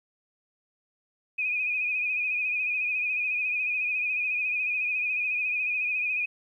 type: tone with vibrato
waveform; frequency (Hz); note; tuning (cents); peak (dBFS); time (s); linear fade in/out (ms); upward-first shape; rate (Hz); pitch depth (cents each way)
sine; 2483; D#7; -4; -25; 1.38-6.26; 10; sine; 14; 48
effects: 11-bit